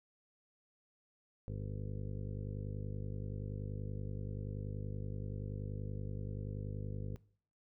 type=harmonic tone with a mistuned harmonic; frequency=50.5 Hz; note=G#1; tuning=48 cents flat; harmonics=1 / 2 / 3 / 4 / 5 / 6 / 7 / 8 / 9 / 10; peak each=-44 / -41 / -46 / -52 / -53 / -60 / -61 / -59 / -54 / -56 dBFS; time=1.48-7.16 s; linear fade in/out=0 ms; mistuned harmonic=8; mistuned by=-48 cents; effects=noise-tail reverb RT60 0.5 s tail -20 dB re dry